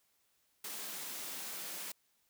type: high-pass noise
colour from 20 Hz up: white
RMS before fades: -43 dBFS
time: 0.64-1.92 s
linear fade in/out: 5 ms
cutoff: 150 Hz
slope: 96 dB/octave
effects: white hiss -75 dBFS RMS until 2.29 s